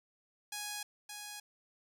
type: tone pair in turn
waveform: 5% pulse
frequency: 830.6 / 830.6 Hz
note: G#5 / G#5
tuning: 0 / 0 cents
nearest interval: unison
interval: 0 cents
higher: neither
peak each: -27 / -32 dBFS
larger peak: first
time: 0.52-0.83 / 1.09-1.4 s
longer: neither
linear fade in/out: 5 ms
effects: none